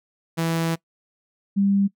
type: tone pair in turn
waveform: sawtooth / sine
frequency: 164.81 / 198.43 Hz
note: E3 / G3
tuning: 0 / +21 cents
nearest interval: minor third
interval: 321 cents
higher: second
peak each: -17 / -16 dBFS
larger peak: second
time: 0.37-0.76 / 1.56-1.88 s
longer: first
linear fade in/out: 20 ms
effects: noise-tail reverb RT60 0.1 s tail -22 dB re dry